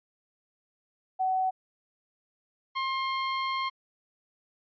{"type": "tone pair in turn", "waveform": ["sine", "sawtooth"], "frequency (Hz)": [752, 1063.5], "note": ["F#5", "C6"], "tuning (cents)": [28, 28], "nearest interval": "tritone", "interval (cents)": 600, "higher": "second", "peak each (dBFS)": -24, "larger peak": "neither", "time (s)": [[1.19, 1.51], [2.75, 3.7]], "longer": "second", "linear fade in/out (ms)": 20, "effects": ["resampled to 11025 Hz"]}